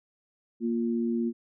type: tone pair together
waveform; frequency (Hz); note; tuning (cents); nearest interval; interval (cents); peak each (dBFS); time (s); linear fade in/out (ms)
sine; 233.7 / 350; A#3 / F4; +5 / +4; perfect fifth; 699; -26 / -31; 0.6-1.33; 50
effects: none